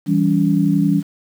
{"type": "chord", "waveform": "sine", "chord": "C# diminished", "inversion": "first", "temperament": "equal with one note detuned", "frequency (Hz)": [164.81, 196, 283.7], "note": ["E3", "G3", "C#4"], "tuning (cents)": [0, 0, 40], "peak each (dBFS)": -17, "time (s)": [0.06, 1.03], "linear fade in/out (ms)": 50, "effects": ["7-bit"]}